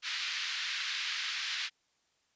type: band-pass noise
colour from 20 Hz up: white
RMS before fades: -36 dBFS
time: 0.02-1.7 s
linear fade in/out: 50 ms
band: 1500 to 4500 Hz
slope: 24 dB/octave
effects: white hiss -74 dBFS RMS until 2.35 s + resampled to 16000 Hz